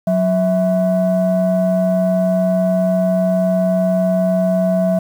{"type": "tone pair together", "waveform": "sine", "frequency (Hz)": [183.6, 654.3], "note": ["F#3", "E5"], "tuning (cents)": [-13, -13], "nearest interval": "octave + minor seventh", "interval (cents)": 2200, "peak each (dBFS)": -14, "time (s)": [0.07, 4.99], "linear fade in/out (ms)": 5, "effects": ["tanh soft clip ceiling -8 dBFS", "7-bit"]}